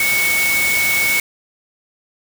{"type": "tone in noise", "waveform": "sine", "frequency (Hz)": 2217, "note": "C#7", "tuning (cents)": 0, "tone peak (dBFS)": -15, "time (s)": [0, 1.2], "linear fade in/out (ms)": 2, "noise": "white", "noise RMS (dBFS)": -21, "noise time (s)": [0, 1.2], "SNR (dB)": 3, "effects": []}